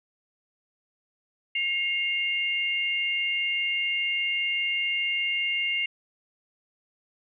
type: tone pair together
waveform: sine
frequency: 2149 / 2794 Hz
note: C7 / F7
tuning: +46 / 0 cents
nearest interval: perfect fourth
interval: 454 cents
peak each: -27 dBFS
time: 1.55-5.86 s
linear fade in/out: 5 ms
effects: none